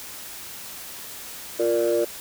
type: chord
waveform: sine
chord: Bb major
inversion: second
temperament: equal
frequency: 349.2 / 466.2 / 587.3 Hz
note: F4 / Bb4 / D5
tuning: 0 / 0 / 0 cents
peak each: -22 dBFS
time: 1.59-2.05 s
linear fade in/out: 10 ms
effects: tanh soft clip ceiling -14 dBFS + white hiss -38 dBFS RMS until 2.2 s